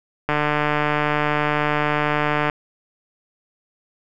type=click train; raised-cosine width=0.5 ms; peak=-5 dBFS; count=330; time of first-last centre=0.29-2.498 s; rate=149 Hz; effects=none